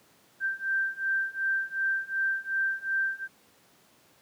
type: beating tone pair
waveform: sine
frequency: 1568 / 1570.7 Hz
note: G6 / G6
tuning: 0 / +3 cents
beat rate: 2.7 Hz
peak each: -30 / -29 dBFS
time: 0.4-3.28 s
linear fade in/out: 50 ms
effects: pink hiss -61 dBFS RMS until 4.21 s + high-pass 150 Hz 12 dB/octave

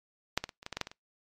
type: clicks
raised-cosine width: 0.2 ms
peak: -8 / -16 / -26 / -29 / -20 / -19 / -16 / -12 / -23 / -29 dBFS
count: 10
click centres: 0.376 / 0.44 / 0.492 / 0.629 / 0.664 / 0.727 / 0.77 / 0.813 / 0.871 / 0.915 s
effects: noise-tail reverb RT60 0.2 s tail -26 dB re dry + MP3 64 kbps

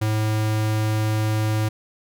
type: tone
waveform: square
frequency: 108.2 Hz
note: A2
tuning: 29 cents flat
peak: -20 dBFS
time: 0.01-1.69 s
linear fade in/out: 10 ms
effects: none

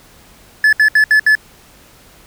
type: tone bursts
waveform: triangle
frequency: 1726 Hz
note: A6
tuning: 34 cents flat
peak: -5 dBFS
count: 5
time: 0.64-1.352 s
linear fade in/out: 2 ms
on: 88 ms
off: 68 ms
effects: pink hiss -45 dBFS RMS until 2.26 s

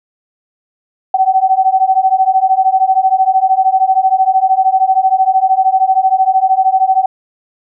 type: beating tone pair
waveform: sine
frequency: 754 / 767 Hz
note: F#5 / G5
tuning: +32 / -38 cents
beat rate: 13 Hz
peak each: -11 dBFS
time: 1.14-7.06 s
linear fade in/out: 5 ms
effects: none

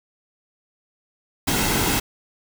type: noise with comb filter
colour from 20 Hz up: pink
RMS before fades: -21 dBFS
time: 1.47-2 s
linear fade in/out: 10 ms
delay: 1.7 ms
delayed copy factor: -0.5
effects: none

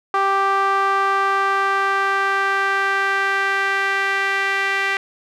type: tone with band-pass filter sweep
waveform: sawtooth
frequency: 392 Hz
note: G4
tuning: in tune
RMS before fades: -19 dBFS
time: 0.14-4.97 s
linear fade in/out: 2 ms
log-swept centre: 1100 to 2000 Hz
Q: 2.7
effects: none

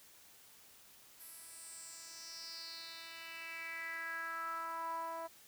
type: tone with band-pass filter sweep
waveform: 10% pulse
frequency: 329.6 Hz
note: E4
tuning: in tune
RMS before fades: -45 dBFS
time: 1.19-5.28 s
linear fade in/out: 20 ms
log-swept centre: 12000 to 780 Hz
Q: 4.6
effects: white hiss -61 dBFS RMS until 5.47 s

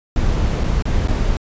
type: noise with dropouts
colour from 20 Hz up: brown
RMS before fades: -17 dBFS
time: 0.16-1.37 s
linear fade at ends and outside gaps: 2 ms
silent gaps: 0.637-0.64 / 0.824-0.854 / 1.076-1.082 s
effects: resampled to 16000 Hz

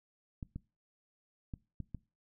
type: clicks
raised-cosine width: 5 ms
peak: -28 dBFS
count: 5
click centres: 0.428 / 0.56 / 1.538 / 1.803 / 1.947 s
effects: noise-tail reverb RT60 0.3 s tail -22 dB re dry

